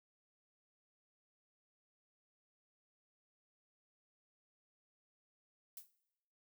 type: noise with exponential decay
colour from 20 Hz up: violet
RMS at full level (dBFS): -45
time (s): 5.77-5.91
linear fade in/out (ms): 2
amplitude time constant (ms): 29
effects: noise-tail reverb RT60 0.9 s tail -19 dB re dry